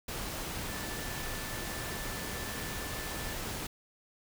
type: tone in noise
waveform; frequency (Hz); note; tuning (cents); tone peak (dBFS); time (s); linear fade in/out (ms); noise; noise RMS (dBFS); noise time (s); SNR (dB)
sine; 1758; A6; -2; -46; 0.68-3.34; 5; pink; -38; 0.08-3.67; -11
effects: none